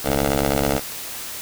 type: ring-modulated tone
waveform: 10% pulse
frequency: 69.4 Hz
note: C#2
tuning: 3 cents sharp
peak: -7 dBFS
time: 0.03-0.81 s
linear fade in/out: 50 ms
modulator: 374 Hz
effects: white hiss -32 dBFS RMS until 1.41 s